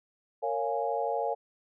sine chord, Bb minor seventh, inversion none, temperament equal with one note detuned, 461.9 / 554.4 / 698.5 / 830.6 Hz, Bb4 / Db5 / F5 / Ab5, -16 / 0 / 0 / 0 cents, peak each -33 dBFS, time 0.42-1.35 s, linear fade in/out 20 ms, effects none

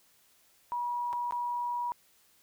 sine tone with dropouts, 965 Hz, B5, 40 cents flat, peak -30 dBFS, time 0.72-1.92 s, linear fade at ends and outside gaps 0 ms, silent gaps 1.129-1.133 / 1.309-1.323 s, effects white hiss -65 dBFS RMS until 2.42 s

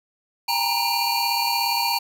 square tone cluster, 804 / 921 / 958 / 2399 / 4462 Hz, G5 / A#5 / A#5 / D7 / C#8, +44 / -21 / +47 / +36 / +11 cents, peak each -29 / -26 / -30 / -31 / -25 dBFS, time 0.48-1.99 s, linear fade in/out 10 ms, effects none

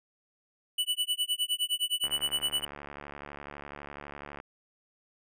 square tone with tremolo, 2966 Hz, F#7, 4 cents sharp, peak -25 dBFS, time 0.78-2.65 s, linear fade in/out 5 ms, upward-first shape sine, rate 9.7 Hz, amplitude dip 100%
click train, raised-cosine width 0.5 ms, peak -26 dBFS, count 171, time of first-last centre 2.04-4.401 s, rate 72 Hz
effects none

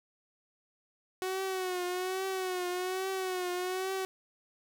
sawtooth tone with vibrato, 370 Hz, F#4, in tune, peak -28 dBFS, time 1.22-4.05 s, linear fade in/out 0 ms, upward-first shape triangle, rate 1.2 Hz, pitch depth 68 cents each way, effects 10-bit

